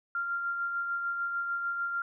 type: tone with tremolo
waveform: sine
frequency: 1389 Hz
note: F6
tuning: 10 cents flat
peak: -28 dBFS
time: 0.15-2.02 s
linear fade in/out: 2 ms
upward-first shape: sine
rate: 6.7 Hz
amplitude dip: 35%
effects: none